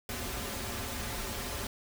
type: noise with comb filter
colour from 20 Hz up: pink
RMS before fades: -37 dBFS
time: 0.09-1.67 s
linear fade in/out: 2 ms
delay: 6.3 ms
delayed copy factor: -0.65
effects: none

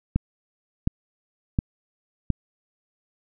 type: click train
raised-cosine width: 5 ms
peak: -8 dBFS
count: 4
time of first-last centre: 0.16-2.303 s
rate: 1.4 Hz
effects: none

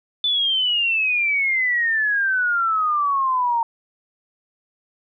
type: exponential sweep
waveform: sine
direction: down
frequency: 3520 to 914 Hz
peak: -17 dBFS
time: 0.24-3.63 s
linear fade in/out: 2 ms
effects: none

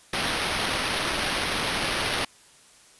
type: noise with sample-and-hold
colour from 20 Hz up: blue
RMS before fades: -27 dBFS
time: 0.13-2.25 s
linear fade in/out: 5 ms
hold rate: 7350 Hz
effects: white hiss -54 dBFS RMS until 2.99 s + resampled to 24000 Hz

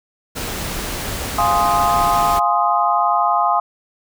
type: noise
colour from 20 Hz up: pink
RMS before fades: -25 dBFS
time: 0.35-2.4 s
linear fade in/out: 20 ms
type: chord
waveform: sine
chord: F minor seventh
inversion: none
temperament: equal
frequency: 698.5 / 830.6 / 1046.5 / 1244.5 Hz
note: F5 / Ab5 / C6 / Eb6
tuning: 0 / 0 / 0 / 0 cents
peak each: -19 dBFS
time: 1.38-3.6 s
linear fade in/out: 5 ms
effects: none

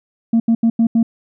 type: tone bursts at uneven times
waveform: sine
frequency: 228.9 Hz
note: A#3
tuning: 31 cents flat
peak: -8 dBFS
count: 5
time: 0.33-0.4 / 0.48-0.55 / 0.63-0.7 / 0.79-0.87 / 0.95-1.03 s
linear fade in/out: 5 ms
effects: tanh soft clip ceiling -8 dBFS

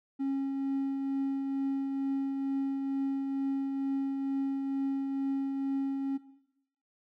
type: tone with tremolo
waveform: triangle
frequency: 272.7 Hz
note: C#4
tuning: 28 cents flat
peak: -25 dBFS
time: 0.19-6.18 s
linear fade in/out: 20 ms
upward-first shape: triangle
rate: 2.2 Hz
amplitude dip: 40%
effects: noise-tail reverb RT60 0.8 s tail -17 dB re dry + tanh soft clip ceiling -21 dBFS

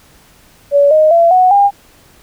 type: tone with pitch steps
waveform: sine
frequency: 569 / 620.5 / 676.7 / 737.9 / 804.7 Hz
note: C#5 / D#5 / E5 / F#5 / G5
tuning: +45 / -5 / +45 / -5 / +45 cents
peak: -5 dBFS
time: 0.71-1.71 s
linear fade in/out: 50 ms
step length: 200 ms
effects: pink hiss -46 dBFS RMS until 2.22 s

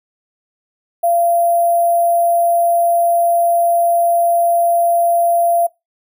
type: tone with sample-and-hold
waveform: sine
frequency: 685 Hz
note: F5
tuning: 34 cents flat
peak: -11 dBFS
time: 1.03-5.67 s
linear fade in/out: 10 ms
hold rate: 11025 Hz
effects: noise-tail reverb RT60 0.2 s tail -21 dB re dry

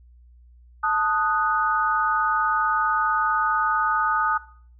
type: chord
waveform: sine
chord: D# diminished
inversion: second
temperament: equal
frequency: 880 / 1244.5 / 1480 Hz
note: A5 / D#6 / F#6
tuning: 0 / 0 / 0 cents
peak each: -25 / -22 / -26 dBFS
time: 0.83-4.38 s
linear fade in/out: 10 ms
effects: noise-tail reverb RT60 0.5 s tail -18 dB re dry + added 60 Hz sine -48 dBFS peak until 4.79 s

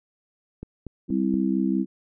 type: click train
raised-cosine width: 3 ms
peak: -22 dBFS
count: 4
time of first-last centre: 0.63-1.341 s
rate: 4.22 Hz
type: harmonic tone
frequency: 65.41 Hz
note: C2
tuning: in tune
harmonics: 3 / 4 / 5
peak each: -24 / -25 / -26 dBFS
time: 1.08-1.86 s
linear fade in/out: 50 ms
effects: none

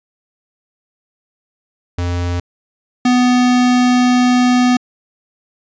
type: tone pair in turn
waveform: square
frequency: 87.8 / 248.3 Hz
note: F2 / B3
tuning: +10 / +9 cents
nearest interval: octave + tritone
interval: 1799 cents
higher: second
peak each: -17 / -10 dBFS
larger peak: second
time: 1.98-2.4 / 3.05-4.77 s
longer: second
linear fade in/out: 5 ms
effects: resampled to 16000 Hz

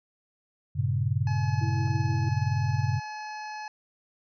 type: chord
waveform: sine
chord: G diminished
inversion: none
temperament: equal with one note detuned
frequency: 98 / 117.08 / 138.59 Hz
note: G2 / Bb2 / Db3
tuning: 0 / +8 / 0 cents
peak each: -28 dBFS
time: 0.75-3 s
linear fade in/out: 20 ms
type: harmonic tone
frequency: 852 Hz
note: G#5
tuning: 44 cents sharp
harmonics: 1 / 2 / 3 / 5 / 6 / 7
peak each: -36 / -42 / -46 / -50 / -52 / -53 dBFS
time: 1.27-3.68 s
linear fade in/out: 2 ms
type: tone with tremolo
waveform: sine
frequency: 328.1 Hz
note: E4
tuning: 8 cents flat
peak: -35 dBFS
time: 1.61-2.29 s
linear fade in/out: 5 ms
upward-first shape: sine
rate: 6.3 Hz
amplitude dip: 40%
type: clicks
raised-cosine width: 1 ms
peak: -37 dBFS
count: 2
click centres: 1.874 / 1.877 s
effects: none

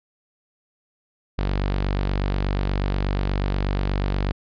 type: tone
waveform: sawtooth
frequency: 48.3 Hz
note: G1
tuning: 25 cents flat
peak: -17 dBFS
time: 1.38-4.32 s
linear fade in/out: 10 ms
effects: resampled to 11025 Hz

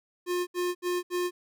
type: tone bursts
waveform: square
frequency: 356.2 Hz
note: F4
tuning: 34 cents sharp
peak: -27 dBFS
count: 4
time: 0.26-1.31 s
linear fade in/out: 50 ms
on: 210 ms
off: 70 ms
effects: none

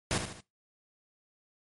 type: noise with echo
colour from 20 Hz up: pink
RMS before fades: -29 dBFS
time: 0.11-0.18 s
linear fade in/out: 0 ms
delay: 75 ms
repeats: 3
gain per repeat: -7 dB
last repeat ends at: 0.405 s
effects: noise-tail reverb RT60 0.2 s tail -20 dB re dry + MP3 48 kbps

